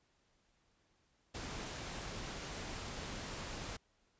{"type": "noise", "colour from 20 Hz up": "pink", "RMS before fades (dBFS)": -44, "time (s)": [1.34, 3.77], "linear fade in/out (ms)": 10, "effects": ["pink hiss -75 dBFS RMS until 4.19 s", "resampled to 16000 Hz"]}